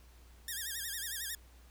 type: tone with vibrato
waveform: 5% pulse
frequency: 1732 Hz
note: A6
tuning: 28 cents flat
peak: -27 dBFS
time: 0.48-1.35 s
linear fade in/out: 2 ms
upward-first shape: sine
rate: 11 Hz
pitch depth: 150 cents each way
effects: added 60 Hz sine -56 dBFS peak until 1.7 s + pink hiss -64 dBFS RMS until 1.7 s